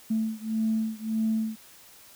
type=beating tone pair; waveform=sine; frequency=220 / 221.7 Hz; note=A3 / A3; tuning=0 / +13 cents; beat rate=1.7 Hz; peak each=-27 / -28 dBFS; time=0.1-1.56 s; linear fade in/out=10 ms; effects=tanh soft clip ceiling -17 dBFS + white hiss -52 dBFS RMS until 2.15 s